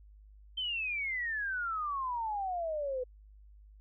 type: exponential sweep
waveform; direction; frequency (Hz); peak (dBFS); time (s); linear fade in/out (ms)
sine; down; 3136 to 493.9; -32; 0.57-3.04; 10
effects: added 51 Hz sine -53 dBFS peak until 3.8 s